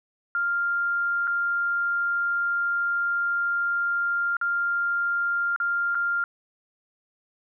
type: tone with dropouts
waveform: sine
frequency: 1396.9 Hz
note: F6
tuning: in tune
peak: -22 dBFS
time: 0.35-6.24 s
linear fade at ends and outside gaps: 1 ms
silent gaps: 1.272-1.276 / 4.368-4.413 / 5.562-5.601 / 5.947-5.952 s
effects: none